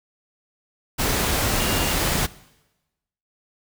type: tone in noise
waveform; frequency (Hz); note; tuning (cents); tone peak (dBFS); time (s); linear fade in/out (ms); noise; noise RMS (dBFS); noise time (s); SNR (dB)
sine; 2816; F7; +14; -31; 1.58-1.96; 20; pink; -22; 0.98-2.27; -12
effects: noise-tail reverb RT60 1.0 s tail -20 dB re dry